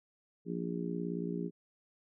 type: harmonic tone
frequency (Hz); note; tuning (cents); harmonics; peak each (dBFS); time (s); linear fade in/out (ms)
58.27; A#1; 0; 3 / 4 / 5 / 6 / 7; -37 / -42 / -41 / -44 / -41; 0.45-1.51; 50
effects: none